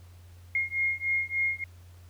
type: beating tone pair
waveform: sine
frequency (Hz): 2139 / 2142.4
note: C7 / C7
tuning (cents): +38 / +40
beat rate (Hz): 3.4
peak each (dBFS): -29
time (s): 0.55-1.64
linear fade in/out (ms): 2
effects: added 88 Hz sine -48 dBFS peak until 2.09 s + pink hiss -61 dBFS RMS until 2.09 s